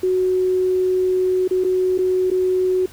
sine tone with dropouts, 369.9 Hz, F#4, in tune, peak -15 dBFS, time 0.03-2.86 s, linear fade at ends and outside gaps 5 ms, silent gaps 1.478-1.509 / 1.64-1.646 / 1.979-1.987 / 2.303-2.313 s, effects added 85 Hz sine -50 dBFS peak until 2.92 s + pink hiss -44 dBFS RMS until 2.92 s

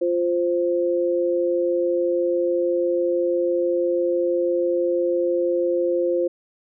sine tone pair together, 349.1 / 523 Hz, F4 / C5, -1 / -1 cents, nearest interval perfect fifth, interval 700 cents, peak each -21 dBFS, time 0.01-6.28 s, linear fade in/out 10 ms, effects none

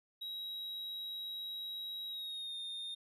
triangle tone with pitch glide, 3842 to 3658 Hz, B7 to A#7, -48 to -33 cents, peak -39 dBFS, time 0.21-2.95 s, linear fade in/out 10 ms, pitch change -85 cents, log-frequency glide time 2.07-2.56 s, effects none

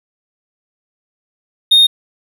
triangle tone, 3692 Hz, A#7, 17 cents flat, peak -4 dBFS, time 1.71-1.87 s, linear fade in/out 10 ms, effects none

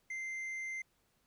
sine tone with tanh clipping, 2084 Hz, C7, 7 cents flat, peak -39 dBFS, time 0.1-0.82 s, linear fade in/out 5 ms, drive 5 dB, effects pink hiss -75 dBFS RMS until 1.26 s

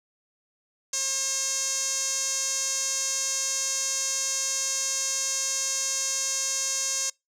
sawtooth tone with band-pass filter, 537 Hz, C5, 45 cents sharp, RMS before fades -28 dBFS, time 0.93-7.1 s, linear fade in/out 5 ms, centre 6500 Hz, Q 5.3, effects noise-tail reverb RT60 0.2 s tail -25 dB re dry

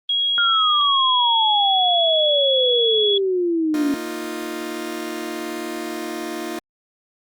sine tone with pitch glide, 3302 to 3367 Hz, G#7 to G#7, -11 to +23 cents, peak -17 dBFS, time 0.09-3.18 s, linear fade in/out 5 ms, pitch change +34 cents, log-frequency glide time 0.91-1.79 s
sine exponential sweep, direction down, 1425 to 278.8 Hz, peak -17 dBFS, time 0.38-3.94 s, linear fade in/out 0 ms
sawtooth chord, Bb suspended fourth, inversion none, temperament just, 233.1 / 310.8 / 349.6 Hz, Bb3 / Eb4 / F4, 0 / -2 / +2 cents, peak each -30 / -26 / -25 dBFS, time 3.74-6.59 s, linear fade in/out 2 ms
effects Opus 32 kbps

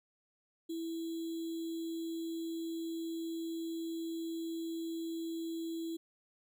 sine tone with sample-and-hold, 329.6 Hz, E4, in tune, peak -36 dBFS, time 0.69-5.97 s, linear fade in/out 10 ms, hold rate 3675 Hz, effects none

